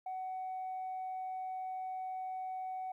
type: tone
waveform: sine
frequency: 749 Hz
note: F#5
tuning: 21 cents sharp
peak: -36 dBFS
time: 0.06-2.92 s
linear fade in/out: 5 ms
effects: tanh soft clip ceiling -35 dBFS + 13-bit